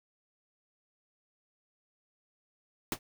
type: noise with exponential decay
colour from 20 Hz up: pink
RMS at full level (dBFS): -27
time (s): 2.92-2.99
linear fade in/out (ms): 2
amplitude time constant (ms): 15
effects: none